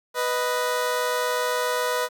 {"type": "tone pair together", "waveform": "20% pulse", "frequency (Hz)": [493.9, 621.4], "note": ["B4", "D#5"], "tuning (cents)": [0, -2], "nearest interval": "major third", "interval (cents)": 398, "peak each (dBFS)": [-19, -23], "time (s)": [0.14, 2.09], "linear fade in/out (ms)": 50, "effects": ["9-bit"]}